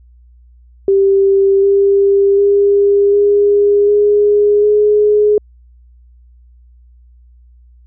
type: tone with pitch steps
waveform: sine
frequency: 392 / 397.2 / 402.6 / 407.9 / 413.4 / 418.9 Hz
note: G4 / G4 / G4 / G#4 / G#4 / G#4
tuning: 0 / +23 / +46 / -31 / -8 / +15 cents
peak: -7 dBFS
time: 0.88-5.38 s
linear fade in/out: 2 ms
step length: 750 ms
effects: added 60 Hz sine -41 dBFS peak until 7.86 s